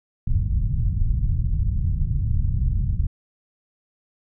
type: low-pass noise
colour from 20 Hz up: pink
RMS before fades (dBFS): -21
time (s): 0.27-3.07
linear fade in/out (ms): 5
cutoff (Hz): 130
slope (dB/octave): 24
effects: none